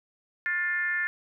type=tone with frequency modulation; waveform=sine; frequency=1767 Hz; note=A6; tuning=7 cents sharp; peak=-25 dBFS; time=0.46-1.07 s; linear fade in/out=0 ms; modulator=346 Hz; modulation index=0.78; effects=none